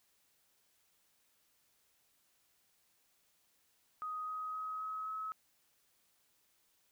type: tone with pitch steps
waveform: sine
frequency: 1251 / 1259.7 / 1268.5 / 1277.3 / 1286.2 Hz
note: D#6 / D#6 / D#6 / D#6 / E6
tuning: +9 / +21 / +33 / +45 / -43 cents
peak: -38 dBFS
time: 4.02-5.32 s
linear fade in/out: 0 ms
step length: 260 ms
effects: white hiss -74 dBFS RMS until 6.91 s